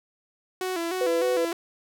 sawtooth tone with vibrato, 353.1 Hz, F4, 19 cents sharp, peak -23 dBFS, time 0.61-1.53 s, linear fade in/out 2 ms, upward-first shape square, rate 3.3 Hz, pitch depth 86 cents each way
sine tone, 499.1 Hz, B4, 18 cents sharp, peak -22 dBFS, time 1.01-1.45 s, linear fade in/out 2 ms
effects none

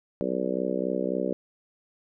harmonic tone, 63.7 Hz, C2, 46 cents flat, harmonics 3 / 4 / 5 / 6 / 7 / 8 / 9, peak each -33 / -33 / -33 / -33 / -33 / -33 / -33 dBFS, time 0.21-1.33 s, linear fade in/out 0 ms, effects none

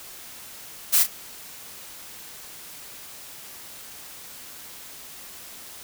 blue noise with echo, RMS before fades -18 dBFS, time 0.92-1.04 s, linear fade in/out 20 ms, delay 33 ms, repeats 1, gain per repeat -9 dB, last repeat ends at 1.073 s, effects white hiss -42 dBFS RMS until 5.83 s

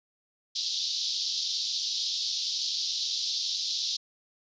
pink band-pass noise, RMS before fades -31 dBFS, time 0.55-3.97 s, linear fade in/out 10 ms, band 3600 to 5600 Hz, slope 48 dB/octave, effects resampled to 16000 Hz

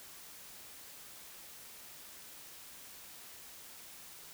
silence, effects white hiss -52 dBFS RMS until 4.33 s

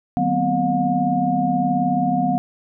sine tone cluster, 156 / 190.4 / 237.1 / 255.9 / 717 Hz, D#3 / F#3 / A#3 / C4 / F5, +5 / +50 / +30 / -38 / +45 cents, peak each -27 / -24 / -26 / -22 / -20 dBFS, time 0.17-2.38 s, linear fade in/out 0 ms, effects none

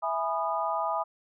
sine chord, E major seventh, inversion none, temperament equal with one note detuned, 659.3 / 830.6 / 987.8 / 1228.1 Hz, E5 / G#5 / B5 / D#6, 0 / 0 / 0 / -23 cents, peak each -32 dBFS, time 0.02-1.04 s, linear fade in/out 20 ms, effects none

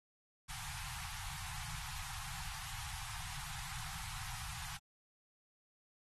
pink band-stop noise, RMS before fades -45 dBFS, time 0.48-4.78 s, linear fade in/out 20 ms, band 160 to 740 Hz, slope 96 dB/octave, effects AAC 32 kbps

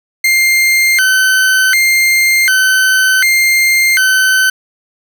40% pulse tone with vibrato, 1792 Hz, A6, 31 cents sharp, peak -7 dBFS, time 0.24-4.5 s, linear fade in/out 5 ms, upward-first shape square, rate 0.67 Hz, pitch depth 280 cents each way, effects none

